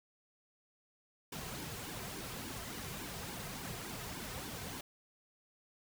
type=noise with flanger; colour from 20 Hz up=pink; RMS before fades=-44 dBFS; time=1.32-4.81 s; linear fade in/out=5 ms; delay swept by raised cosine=1.5 to 3.6 ms; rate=3.5 Hz; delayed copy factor=-0.7; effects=none